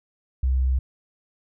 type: tone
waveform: sine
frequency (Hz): 64.7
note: C2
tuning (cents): -19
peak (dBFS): -18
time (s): 0.43-0.79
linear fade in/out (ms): 5
effects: none

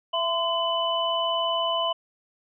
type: tone cluster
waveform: sine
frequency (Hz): 668 / 1027 / 2993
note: E5 / C6 / F#7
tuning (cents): +23 / -33 / +19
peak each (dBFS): -27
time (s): 0.13-1.93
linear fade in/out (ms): 10
effects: none

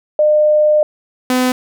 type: tone pair in turn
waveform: sine / sawtooth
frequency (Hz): 605 / 253.3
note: D#5 / B3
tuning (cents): -49 / +44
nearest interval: octave + minor third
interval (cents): 1507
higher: first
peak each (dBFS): -8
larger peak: neither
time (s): 0.19-0.83 / 1.3-1.52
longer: first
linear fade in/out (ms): 2
effects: none

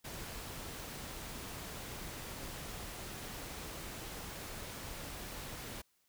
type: noise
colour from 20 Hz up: pink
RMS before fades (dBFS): -45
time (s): 0.04-5.82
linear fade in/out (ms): 10
effects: white hiss -75 dBFS RMS until 6.08 s

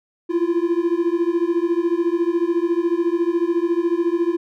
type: beating tone pair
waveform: triangle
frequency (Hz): 335.2 / 349.2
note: E4 / F4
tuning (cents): +29 / 0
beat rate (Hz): 14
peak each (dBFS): -18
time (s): 0.29-4.37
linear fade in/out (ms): 20
effects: none

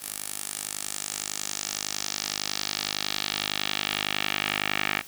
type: tone with band-pass filter sweep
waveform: 10% pulse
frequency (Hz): 50.9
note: G#1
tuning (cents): -34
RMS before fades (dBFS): -31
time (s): 0-5.03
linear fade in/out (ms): 50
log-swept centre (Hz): 11000 to 2300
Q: 1.9
effects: white hiss -46 dBFS RMS until 5.07 s

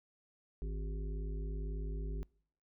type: harmonic tone with a mistuned harmonic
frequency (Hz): 51.91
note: G#1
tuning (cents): 0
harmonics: 1 / 3 / 5 / 7 / 8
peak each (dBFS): -36 / -47 / -53 / -54 / -52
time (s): 0.62-2.23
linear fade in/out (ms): 0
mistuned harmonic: 8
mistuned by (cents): -58
effects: noise-tail reverb RT60 0.6 s tail -26 dB re dry

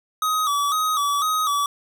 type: tone with vibrato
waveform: square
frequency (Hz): 1201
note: D6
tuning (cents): +38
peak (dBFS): -20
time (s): 0.22-1.66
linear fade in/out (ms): 2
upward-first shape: square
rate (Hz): 2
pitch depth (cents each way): 81
effects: none

